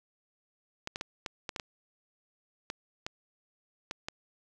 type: clicks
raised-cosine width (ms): 0.2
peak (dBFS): -18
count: 11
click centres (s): 0.874 / 0.959 / 1.011 / 1.262 / 1.492 / 1.562 / 1.598 / 2.701 / 3.065 / 3.911 / 4.085
effects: none